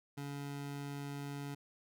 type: tone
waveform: 25% pulse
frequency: 141.9 Hz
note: C#3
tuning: 41 cents sharp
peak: -37 dBFS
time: 0.17-1.55 s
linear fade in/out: 10 ms
effects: none